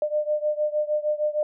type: beating tone pair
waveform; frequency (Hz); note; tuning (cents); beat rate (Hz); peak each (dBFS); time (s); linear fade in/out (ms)
sine; 600 / 606.5; D5 / D#5; +37 / -44; 6.5; -24 / -26; 0.02-1.43; 2
effects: none